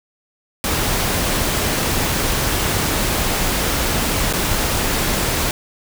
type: noise with dropouts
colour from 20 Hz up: pink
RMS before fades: -19 dBFS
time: 0.64-5.51 s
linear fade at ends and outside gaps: 1 ms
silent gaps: 4.328-4.335 s
effects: none